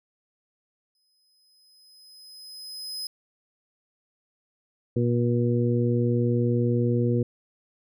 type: tone with exponential growth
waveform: 40% pulse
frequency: 5060 Hz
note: D#8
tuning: 28 cents sharp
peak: -29 dBFS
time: 0.95-3.07 s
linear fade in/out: 2 ms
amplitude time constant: 460 ms
type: harmonic tone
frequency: 120 Hz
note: B2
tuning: 49 cents flat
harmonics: 1 / 2 / 3 / 4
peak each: -23 / -26 / -28 / -29 dBFS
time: 4.96-7.23 s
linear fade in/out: 5 ms
effects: none